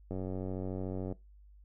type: click train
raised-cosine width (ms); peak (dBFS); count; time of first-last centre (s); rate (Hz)
2; -25; 96; 0.11-1.124; 93.7
effects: noise-tail reverb RT60 0.2 s tail -20 dB re dry + added 50 Hz sine -54 dBFS peak until 1.64 s